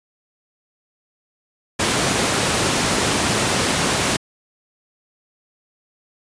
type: high-pass noise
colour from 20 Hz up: pink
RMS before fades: -19 dBFS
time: 1.79-4.17 s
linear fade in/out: 10 ms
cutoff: 110 Hz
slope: 12 dB/octave
effects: resampled to 22050 Hz